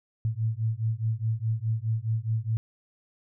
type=beating tone pair; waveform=sine; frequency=109.3 / 114.1 Hz; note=A2 / A#2; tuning=-11 / -37 cents; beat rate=4.8 Hz; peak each=-28 dBFS; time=0.25-2.57 s; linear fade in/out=0 ms; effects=none